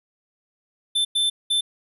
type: tone bursts at uneven times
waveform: square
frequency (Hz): 3540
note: A7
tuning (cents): +10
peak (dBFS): -19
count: 3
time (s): 0.95-1.05 / 1.15-1.3 / 1.5-1.61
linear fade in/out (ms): 10
effects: resampled to 32000 Hz